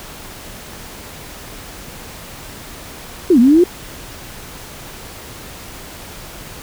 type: linear two-way sweep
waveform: sine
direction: down then up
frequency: 391.9 to 224 to 367.6 Hz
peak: -6 dBFS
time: 3.3-3.64 s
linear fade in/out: 5 ms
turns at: 3.39 s
effects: pink hiss -34 dBFS RMS until 6.62 s